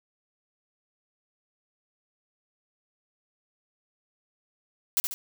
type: noise with echo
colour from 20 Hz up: blue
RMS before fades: -23 dBFS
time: 4.97-5 s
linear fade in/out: 0 ms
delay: 70 ms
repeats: 2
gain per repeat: -6 dB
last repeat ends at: 5.14 s
effects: none